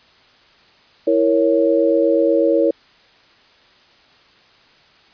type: chord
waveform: sine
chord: A# diminished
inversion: second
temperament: equal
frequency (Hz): 329.6 / 466.2 / 554.4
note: E4 / A#4 / C#5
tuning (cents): 0 / 0 / 0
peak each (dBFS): -17 / -17 / -16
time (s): 1.07-2.71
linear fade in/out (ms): 5
effects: white hiss -51 dBFS RMS until 5.13 s + resampled to 11025 Hz